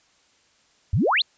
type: exponential sweep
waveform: sine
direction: up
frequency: 75 to 4439 Hz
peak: -17 dBFS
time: 0.93-1.22 s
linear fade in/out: 5 ms
effects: white hiss -61 dBFS RMS until 1.37 s + resampled to 16000 Hz